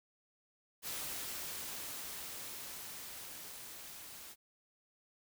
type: noise with level ramp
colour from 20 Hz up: white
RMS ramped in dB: -41 to -51 dBFS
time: 0.82-4.36 s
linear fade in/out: 50 ms
effects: none